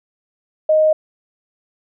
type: tone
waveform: sine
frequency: 622.3 Hz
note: D#5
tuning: in tune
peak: -10 dBFS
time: 0.69-0.93 s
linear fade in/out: 5 ms
effects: none